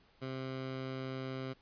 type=tone; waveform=15% pulse; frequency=131.6 Hz; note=C3; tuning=10 cents sharp; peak=-32 dBFS; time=0.21-1.54 s; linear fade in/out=20 ms; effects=pink hiss -67 dBFS RMS until 1.61 s + resampled to 11025 Hz